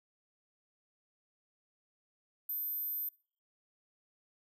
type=tone; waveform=sine; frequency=13650 Hz; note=G#9; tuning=46 cents sharp; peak=-34 dBFS; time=2.49-3.09 s; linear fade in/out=5 ms; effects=noise-tail reverb RT60 0.5 s tail -26 dB re dry